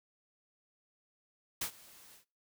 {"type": "noise with ADSR envelope", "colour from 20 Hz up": "white", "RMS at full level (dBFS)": -34, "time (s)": [1.61, 2.25], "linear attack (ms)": 7, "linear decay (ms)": 89, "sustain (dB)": -23, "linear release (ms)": 110, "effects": ["noise-tail reverb RT60 0.4 s tail -25 dB re dry"]}